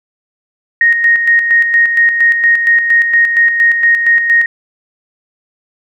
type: tone with tremolo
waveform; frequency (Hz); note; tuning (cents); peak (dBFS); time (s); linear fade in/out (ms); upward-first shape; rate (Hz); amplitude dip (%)
sine; 1864.7; A#6; 0; -5; 0.81-4.46; 2; square; 4.3; 50
effects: none